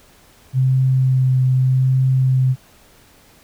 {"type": "tone with vibrato", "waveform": "sine", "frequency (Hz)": 130.1, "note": "C3", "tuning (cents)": -9, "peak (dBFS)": -12, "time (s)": [0.53, 2.56], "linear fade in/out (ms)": 50, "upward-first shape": "triangle", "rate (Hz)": 0.82, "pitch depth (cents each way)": 15, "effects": ["pink hiss -50 dBFS RMS until 3.43 s"]}